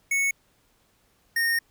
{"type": "tone pair in turn", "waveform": "square", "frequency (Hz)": [2210, 1844.3], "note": ["C#7", "A#6"], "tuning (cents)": [-6, -19], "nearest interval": "minor third", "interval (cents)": 313, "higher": "first", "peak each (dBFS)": -22, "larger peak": "neither", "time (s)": [[0.11, 0.31], [1.36, 1.59]], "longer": "second", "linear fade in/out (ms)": 5, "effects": ["pink hiss -65 dBFS RMS until 1.7 s"]}